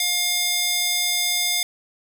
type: tone with high-pass filter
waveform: square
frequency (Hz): 711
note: F5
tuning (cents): +31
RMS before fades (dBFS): -22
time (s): 0-1.63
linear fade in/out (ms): 2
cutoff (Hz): 3300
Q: 0.88
effects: 8-bit